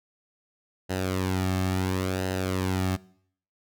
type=tone with flanger; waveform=sawtooth; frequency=93.4 Hz; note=F#2; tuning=17 cents sharp; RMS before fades=-27 dBFS; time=0.89-2.97 s; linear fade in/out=20 ms; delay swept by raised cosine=0.87 to 2.07 ms; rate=0.72 Hz; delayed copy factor=-0.65; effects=noise-tail reverb RT60 0.6 s tail -21 dB re dry